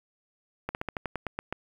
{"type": "slowing click train", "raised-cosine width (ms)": 0.5, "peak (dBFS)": -16, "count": 10, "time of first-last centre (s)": [0.69, 1.526], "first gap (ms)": 59, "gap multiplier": 1.11, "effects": ["8-bit"]}